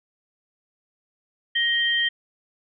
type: tone pair together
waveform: sine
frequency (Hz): 1878 / 3154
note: A#6 / G7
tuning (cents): +12 / +10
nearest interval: major sixth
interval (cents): 898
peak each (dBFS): -22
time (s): 1.55-2.09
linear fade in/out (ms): 10
effects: none